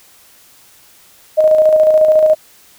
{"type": "tone with tremolo", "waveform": "sine", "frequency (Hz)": 622.3, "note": "D#5", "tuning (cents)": 0, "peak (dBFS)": -5, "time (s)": [1.37, 2.35], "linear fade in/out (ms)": 20, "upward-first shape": "square", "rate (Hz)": 14, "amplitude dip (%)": 35, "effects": ["white hiss -46 dBFS RMS until 2.78 s"]}